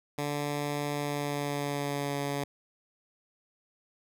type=tone with pitch glide; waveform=10% pulse; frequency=145.6 to 142.03 Hz; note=D3 to C#3; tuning=-15 to +42 cents; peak=-22 dBFS; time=0.18-2.44 s; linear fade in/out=5 ms; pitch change=-43 cents; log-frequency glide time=0.95-2.17 s; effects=none